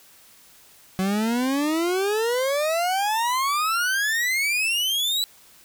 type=exponential sweep; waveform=40% pulse; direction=up; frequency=185 to 3998 Hz; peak=-20 dBFS; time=0.99-5.24 s; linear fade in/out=0 ms; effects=white hiss -52 dBFS RMS until 5.64 s